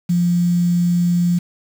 sine tone with quantisation, 174.61 Hz, F3, in tune, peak -13 dBFS, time 0.09-1.39 s, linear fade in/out 10 ms, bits 6, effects none

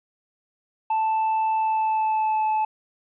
triangle tone with pitch glide, 880 to 866.4 Hz, A5 to A5, 0 to -27 cents, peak -18 dBFS, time 0.9-2.65 s, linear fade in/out 5 ms, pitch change -27 cents, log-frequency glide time 1.57-2.47 s, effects resampled to 8000 Hz + 10-bit

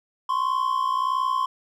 triangle tone pair together, 1034.5 / 1096 Hz, C6 / C#6, -20 / -20 cents, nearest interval minor second, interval 100 cents, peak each -21 / -24 dBFS, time 0.29-1.46 s, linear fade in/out 5 ms, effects none

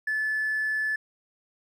sine tone with hard clipping, 1735 Hz, A6, 25 cents flat, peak -25 dBFS, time 0.07-0.96 s, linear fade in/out 5 ms, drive 1 dB, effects none

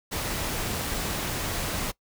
pink noise, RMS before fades -30 dBFS, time 0.11-1.92 s, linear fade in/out 20 ms, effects noise-tail reverb RT60 0.1 s tail -21 dB re dry

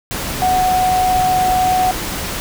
sine tone in noise, 739 Hz, F#5, 2 cents flat, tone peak -12 dBFS, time 0.42-1.91 s, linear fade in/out 0 ms, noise pink, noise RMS -23 dBFS, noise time 0.11-2.4 s, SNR +8 dB, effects none

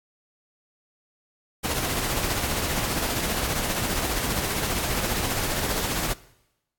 pink noise with tremolo, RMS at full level -25 dBFS, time 1.63-6.14 s, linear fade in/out 20 ms, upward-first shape sine, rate 15 Hz, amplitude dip 35%, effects noise-tail reverb RT60 0.9 s tail -20 dB re dry + AAC 64 kbps

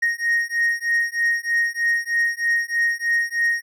triangle beating tone pair, 1864.7 / 1867.9 Hz, A#6 / A#6, 0 / +3 cents, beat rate 3.2 Hz, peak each -20 dBFS, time 0.02-3.62 s, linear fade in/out 10 ms, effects none

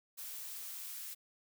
blue noise with high-pass filter sweep, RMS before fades -45 dBFS, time 0.17-1.15 s, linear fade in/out 20 ms, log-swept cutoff 380 to 1500 Hz, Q 0.97, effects none

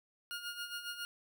20% pulse tone with tremolo, 1424 Hz, F6, 33 cents sharp, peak -33 dBFS, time 0.31-1.05 s, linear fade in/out 0 ms, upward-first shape sine, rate 7.3 Hz, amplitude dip 65%, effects none

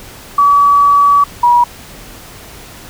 sine tone pair in turn, 1142 / 962.6 Hz, D6 / B5, -49 / -45 cents, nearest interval minor third, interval 296 cents, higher first, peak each -5 dBFS, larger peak neither, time 0.38-1.24 / 1.43-1.64 s, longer first, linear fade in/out 5 ms, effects pink hiss -34 dBFS RMS until 2.89 s

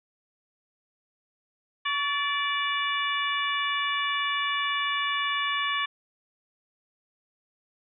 harmonic tone with a mistuned harmonic, 582 Hz, D5, 16 cents flat, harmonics 2 / 3 / 4 / 5 / 6, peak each -29 / -31 / -32 / -33 / -34 dBFS, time 1.85-5.86 s, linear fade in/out 10 ms, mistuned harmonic 2, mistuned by -52 cents, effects none

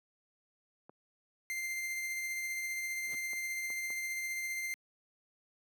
clicks, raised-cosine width 1 ms, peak -37 dBFS, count 4, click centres 0.895 / 3.333 / 3.703 / 3.904 s
45% pulse tone with tremolo, 2093 Hz, C7, in tune, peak -34 dBFS, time 1.5-4.74 s, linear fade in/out 0 ms, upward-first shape triangle, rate 15 Hz, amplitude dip 30%
brown noise with exponential growth, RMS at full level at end -38 dBFS, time 2.97-3.15 s, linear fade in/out 1 ms, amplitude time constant 38 ms
effects high-pass 200 Hz 12 dB/octave

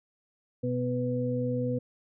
harmonic tone, 124.1 Hz, B2, 9 cents sharp, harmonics 1 / 2 / 4, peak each -31 / -31 / -31 dBFS, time 0.63-1.79 s, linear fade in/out 10 ms, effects none

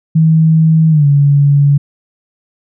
sine tone with pitch glide, 160 to 142.54 Hz, D#3 to C#3, +49 to +49 cents, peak -5 dBFS, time 0.15-1.78 s, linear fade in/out 10 ms, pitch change -200 cents, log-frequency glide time 0.9-1.06 s, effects none

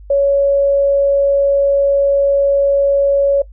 sine tone, 559 Hz, C#5, 14 cents sharp, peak -9 dBFS, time 0.1-3.42 s, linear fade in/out 5 ms, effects noise-tail reverb RT60 0.1 s tail -19 dB re dry + added 50 Hz sine -34 dBFS peak until 3.52 s

